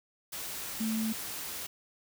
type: tone in noise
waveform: sine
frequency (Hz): 221.2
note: A3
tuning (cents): +9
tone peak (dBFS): -29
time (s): 0.8-1.13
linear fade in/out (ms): 10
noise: white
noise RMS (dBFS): -39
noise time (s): 0.32-1.67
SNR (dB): +7
effects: none